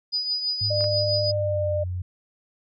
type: tone with tremolo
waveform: sine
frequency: 4953 Hz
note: D#8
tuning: 9 cents flat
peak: -21 dBFS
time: 0.12-1.32 s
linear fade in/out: 20 ms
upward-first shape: triangle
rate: 6.1 Hz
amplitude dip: 60%
type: tone with pitch glide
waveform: sine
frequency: 103.83 to 90.39 Hz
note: G#2 to F#2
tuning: 0 to -40 cents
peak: -26 dBFS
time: 0.61-2.02 s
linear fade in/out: 5 ms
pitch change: -240 cents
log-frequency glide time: 1.27-1.75 s
type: tone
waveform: sine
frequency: 601 Hz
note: D5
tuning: 40 cents sharp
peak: -23 dBFS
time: 0.7-1.84 s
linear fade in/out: 10 ms
type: clicks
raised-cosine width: 0.5 ms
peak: -25 / -24 dBFS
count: 2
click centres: 0.808 / 0.842 s
effects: none